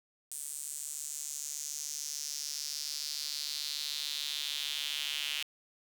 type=tone with high-pass filter sweep; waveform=square; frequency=73.42 Hz; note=D2; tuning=in tune; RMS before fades=-38 dBFS; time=0.31-5.43 s; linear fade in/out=5 ms; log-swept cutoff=8700 to 2900 Hz; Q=3.5; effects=9-bit